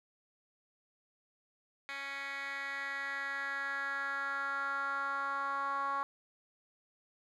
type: tone with band-pass filter sweep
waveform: 10% pulse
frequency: 277.2 Hz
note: C#4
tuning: in tune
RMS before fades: -37 dBFS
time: 1.89-6.03 s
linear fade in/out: 0 ms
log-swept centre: 2400 to 1100 Hz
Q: 4.2
effects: none

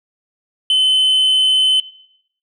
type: tone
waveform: sine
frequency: 3047 Hz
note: G7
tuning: 50 cents flat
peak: -8 dBFS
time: 0.7-1.8 s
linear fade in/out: 2 ms
effects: noise-tail reverb RT60 0.7 s tail -20 dB re dry + tanh soft clip ceiling -10 dBFS

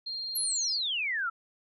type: tone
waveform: sine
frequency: 4207 Hz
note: C8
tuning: 9 cents sharp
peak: -33 dBFS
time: 0.06-0.78 s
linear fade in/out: 10 ms
type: exponential sweep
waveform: sine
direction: down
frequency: 11840 to 1299 Hz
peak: -28 dBFS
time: 0.35-1.3 s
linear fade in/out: 10 ms
effects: none

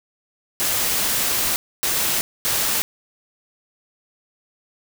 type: noise bursts at uneven times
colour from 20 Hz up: white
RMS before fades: -21 dBFS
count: 3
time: 0.6-1.56 / 1.83-2.21 / 2.45-2.82 s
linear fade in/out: 0 ms
effects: none

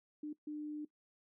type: tone bursts at uneven times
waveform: sine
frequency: 300 Hz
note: D4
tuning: 37 cents sharp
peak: -39 dBFS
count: 2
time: 0.23-0.33 / 0.47-0.85 s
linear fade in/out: 5 ms
effects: noise-tail reverb RT60 0.1 s tail -18 dB re dry

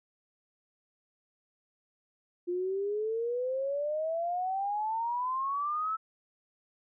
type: exponential sweep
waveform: sine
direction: up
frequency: 348.6 to 1322 Hz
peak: -29 dBFS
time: 2.47-5.97 s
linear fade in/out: 20 ms
effects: none

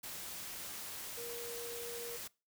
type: tone in noise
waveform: sine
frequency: 472.2 Hz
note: A#4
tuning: 22 cents sharp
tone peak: -44 dBFS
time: 1.17-2.17 s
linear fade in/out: 10 ms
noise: white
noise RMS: -45 dBFS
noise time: 0.03-2.28 s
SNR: -2 dB
effects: noise-tail reverb RT60 0.3 s tail -23 dB re dry

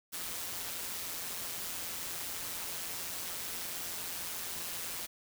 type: noise with amplitude modulation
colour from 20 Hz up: white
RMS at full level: -37 dBFS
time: 0.12-5.07 s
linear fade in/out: 20 ms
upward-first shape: sine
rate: 173 Hz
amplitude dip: 55%
effects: none

